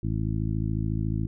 harmonic tone, 54 Hz, A1, 32 cents flat, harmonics 1 / 2 / 3 / 4 / 5 / 6, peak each -31 / -28 / -31 / -35 / -37 / -37 dBFS, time 0.03-1.27 s, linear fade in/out 5 ms, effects none

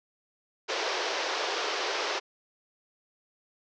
pink band-pass noise, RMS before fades -31 dBFS, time 0.68-2.2 s, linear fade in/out 20 ms, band 370 to 5900 Hz, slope 48 dB/octave, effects none

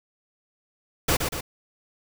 pink noise with echo, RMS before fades -21 dBFS, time 1.08-1.17 s, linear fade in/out 10 ms, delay 120 ms, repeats 2, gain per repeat -5 dB, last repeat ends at 1.41 s, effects none

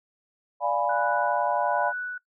sine chord, D diminished seventh, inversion none, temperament equal, 587.3 / 698.5 / 830.6 / 987.8 Hz, D5 / F5 / Ab5 / Cb6, 0 / 0 / 0 / 0 cents, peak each -28 dBFS, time 0.6-1.93 s, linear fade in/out 50 ms
sine tone with tremolo, 1480 Hz, F#6, in tune, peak -28 dBFS, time 0.89-2.18 s, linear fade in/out 5 ms, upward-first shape sine, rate 1.2 Hz, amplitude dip 65%
effects noise-tail reverb RT60 0.1 s tail -20 dB re dry

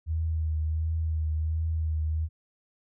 sine tone with vibrato, 79.3 Hz, D#2, 33 cents sharp, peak -25 dBFS, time 0.06-2.29 s, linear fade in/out 50 ms, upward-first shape triangle, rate 1.4 Hz, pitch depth 37 cents each way, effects none

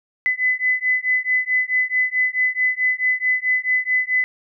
sine beating tone pair, 2009 / 2013.6 Hz, B6 / B6, +29 / +33 cents, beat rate 4.6 Hz, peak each -20 / -20 dBFS, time 0.26-4.24 s, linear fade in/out 0 ms, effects none

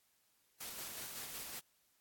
white noise with tremolo, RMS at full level -45 dBFS, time 0.6-1.6 s, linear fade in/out 10 ms, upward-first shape square, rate 5.4 Hz, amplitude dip 25%, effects white hiss -75 dBFS RMS until 2 s + AAC 64 kbps

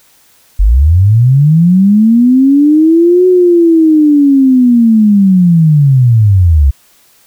sine linear two-way sweep, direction up then down, 43.38 to 369.2 to 64.9 Hz, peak -3 dBFS, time 0.59-6.71 s, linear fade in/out 10 ms, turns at 3.27 s, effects white hiss -47 dBFS RMS until 7.26 s

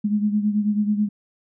sine beating tone pair, 207.4 / 216.6 Hz, G#3 / A3, -2 / -27 cents, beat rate 9.2 Hz, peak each -19 / -25 dBFS, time 0.04-1.09 s, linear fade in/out 10 ms, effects none

